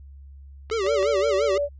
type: clicks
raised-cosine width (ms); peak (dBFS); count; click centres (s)
0.3; -20; 3; 0.7 / 0.865 / 1.028
type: tone with vibrato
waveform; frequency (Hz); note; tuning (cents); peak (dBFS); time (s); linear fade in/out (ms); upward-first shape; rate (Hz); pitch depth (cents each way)
square; 417.1; G#4; +7; -23; 0.71-1.58; 5; sine; 5.8; 170
type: tone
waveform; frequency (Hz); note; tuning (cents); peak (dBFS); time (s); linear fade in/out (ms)
sine; 575; D5; -37; -21; 0.83-1.69; 50
effects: added 69 Hz sine -41 dBFS peak until 1.79 s + resampled to 16000 Hz